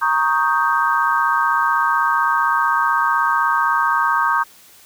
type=chord; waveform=sine; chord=Eb dominant seventh; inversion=second; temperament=equal; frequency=932.3 / 1108.7 / 1244.5 / 1568 Hz; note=Bb5 / Db6 / Eb6 / G6; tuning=0 / 0 / 0 / 0 cents; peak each=-20 dBFS; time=0.01-4.44 s; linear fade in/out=20 ms; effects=white hiss -47 dBFS RMS until 4.85 s